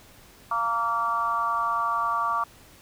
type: harmonic tone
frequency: 231 Hz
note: A#3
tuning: 16 cents flat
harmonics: 3 / 4 / 5 / 6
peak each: -34 / -30 / -24 / -34 dBFS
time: 0.51-2.44 s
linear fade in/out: 5 ms
effects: pink hiss -52 dBFS RMS until 2.81 s